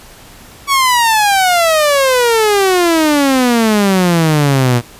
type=exponential sweep; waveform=sawtooth; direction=down; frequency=1135 to 117.5 Hz; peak=-5 dBFS; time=0.67-4.82 s; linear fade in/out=50 ms; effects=pink hiss -38 dBFS RMS until 4.99 s + resampled to 32000 Hz

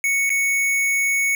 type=tone with dropouts; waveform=square; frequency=2219 Hz; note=C#7; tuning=1 cent sharp; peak=-18 dBFS; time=0.04-1.35 s; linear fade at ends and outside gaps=1 ms; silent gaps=0.294-0.302 s; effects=none

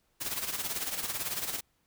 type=noise with tremolo; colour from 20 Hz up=white; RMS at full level=-32 dBFS; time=0.2-1.61 s; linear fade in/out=20 ms; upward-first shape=sine; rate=18 Hz; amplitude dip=65%; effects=pink hiss -73 dBFS RMS until 1.86 s

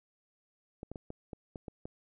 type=clicks; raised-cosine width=2 ms; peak=-28 dBFS; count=8; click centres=0.831 / 0.916 / 0.958 / 1.104 / 1.332 / 1.558 / 1.682 / 1.855 s; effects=none

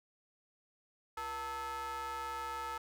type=ring-modulated tone; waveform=square; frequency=206.4 Hz; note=G#3; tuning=10 cents flat; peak=-36 dBFS; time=1.17-2.78 s; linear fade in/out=5 ms; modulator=1100 Hz; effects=none

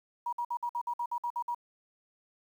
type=tone bursts; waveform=sine; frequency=956 Hz; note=A#5; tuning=43 cents sharp; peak=-30 dBFS; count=11; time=0.26-1.547 s; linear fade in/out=5 ms; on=67 ms; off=55 ms; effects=10-bit

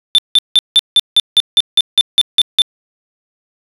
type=tone bursts; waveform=triangle; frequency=3550 Hz; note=A7; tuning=15 cents sharp; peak=-3 dBFS; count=13; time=0.15-2.619 s; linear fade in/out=0 ms; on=33 ms; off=170 ms; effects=resampled to 32000 Hz

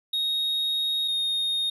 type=tone pair in turn; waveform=triangle; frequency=3750 / 3703 Hz; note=A#7 / A#7; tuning=+10 / -12 cents; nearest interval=unison; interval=22 cents; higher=first; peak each=-22 dBFS; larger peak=neither; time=0.13-1.08 / 1.08-1.7 s; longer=first; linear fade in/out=5 ms; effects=resampled to 32000 Hz

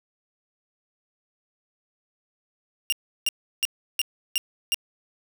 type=tone bursts; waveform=sawtooth; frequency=2800 Hz; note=F7; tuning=4 cents sharp; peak=-17 dBFS; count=6; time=2.9-4.744 s; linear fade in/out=0 ms; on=24 ms; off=340 ms; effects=none

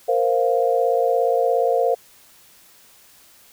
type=chord; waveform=sine; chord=Bb suspended second; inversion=none; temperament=equal; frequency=466.2 / 523.3 / 698.5 Hz; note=Bb4 / C5 / F5; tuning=0 / 0 / 0 cents; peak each=-20 / -20 / -21 dBFS; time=0.08-1.95 s; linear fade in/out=10 ms; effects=white hiss -51 dBFS RMS until 3.52 s

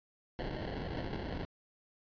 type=noise with sample-and-hold; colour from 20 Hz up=pink; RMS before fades=-39 dBFS; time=0.39-1.45 s; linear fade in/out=0 ms; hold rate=1225 Hz; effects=resampled to 11025 Hz

